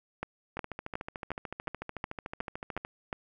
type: two click trains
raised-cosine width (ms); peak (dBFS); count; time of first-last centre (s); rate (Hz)
0.5; -18 / -22; 9 / 32; 0.23-3.129 / 0.57-2.849; 2.76 / 13.6
effects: none